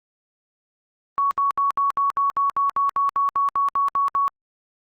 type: tone bursts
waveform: sine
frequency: 1118 Hz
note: C#6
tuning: 14 cents sharp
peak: -17 dBFS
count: 16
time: 1.18-4.28 s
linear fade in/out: 0 ms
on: 130 ms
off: 68 ms
effects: Opus 32 kbps